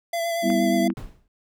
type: tone with vibrato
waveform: square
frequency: 675 Hz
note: E5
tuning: 41 cents sharp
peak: -24 dBFS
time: 0.13-0.88 s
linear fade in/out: 5 ms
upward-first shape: sine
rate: 8.5 Hz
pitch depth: 19 cents each way
type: chord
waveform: sine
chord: E minor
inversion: first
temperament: just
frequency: 197.78 / 247.2 / 329.6 Hz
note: G3 / B3 / E4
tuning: +16 / +2 / 0 cents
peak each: -23 dBFS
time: 0.42-0.94 s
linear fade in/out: 50 ms
type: clicks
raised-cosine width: 0.5 ms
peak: -20 dBFS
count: 2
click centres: 0.502 / 0.902 s
type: noise with exponential decay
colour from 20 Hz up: brown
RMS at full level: -28 dBFS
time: 0.97-1.28 s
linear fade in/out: 1 ms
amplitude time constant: 66 ms
effects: none